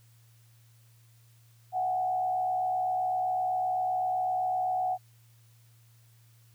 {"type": "tone with frequency modulation", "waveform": "sine", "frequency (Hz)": 740, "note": "F#5", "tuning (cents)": 0, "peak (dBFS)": -26, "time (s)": [1.72, 4.98], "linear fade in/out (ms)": 50, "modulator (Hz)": 67.8, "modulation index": 0.47, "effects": ["added 115 Hz sine -57 dBFS peak until 6.54 s", "white hiss -66 dBFS RMS until 6.54 s"]}